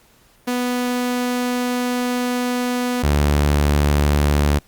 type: tone pair in turn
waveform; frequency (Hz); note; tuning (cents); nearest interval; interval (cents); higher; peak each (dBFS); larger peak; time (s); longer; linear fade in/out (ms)
sawtooth; 246.9 / 72.96; B3 / D2; 0 / -11; octave + major sixth; 2111; first; -15 / -10; second; 0.47-3.03 / 3.03-4.59; first; 10
effects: pink hiss -54 dBFS RMS until 4.67 s + Opus 48 kbps